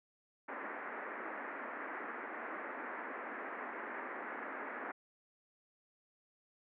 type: band-pass noise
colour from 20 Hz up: white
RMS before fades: -44 dBFS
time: 0.48-4.92 s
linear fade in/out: 10 ms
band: 230 to 2000 Hz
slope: 48 dB/octave
effects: none